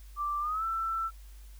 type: tone with pitch glide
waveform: sine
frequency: 1174.7 to 1333.9 Hz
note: D6 to E6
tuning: 0 to +20 cents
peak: -29 dBFS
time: 0.16-1.11 s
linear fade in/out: 50 ms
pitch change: +220 cents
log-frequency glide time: 0.4-0.64 s
effects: added 50 Hz sine -46 dBFS peak until 1.59 s + white hiss -61 dBFS RMS until 1.59 s